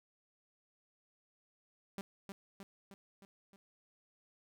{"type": "tone with echo", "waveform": "sawtooth", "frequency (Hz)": 196.8, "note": "G3", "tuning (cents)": 7, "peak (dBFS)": -36, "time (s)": [1.98, 2.01], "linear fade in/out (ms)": 0, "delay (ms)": 310, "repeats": 5, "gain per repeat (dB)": -4, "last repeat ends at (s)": 3.56, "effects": []}